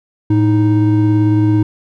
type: tone pair together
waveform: triangle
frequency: 110 / 312 Hz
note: A2 / D#4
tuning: 0 / +5 cents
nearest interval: octave + tritone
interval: 1805 cents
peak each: -10 dBFS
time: 0.3-1.63 s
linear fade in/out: 5 ms
effects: none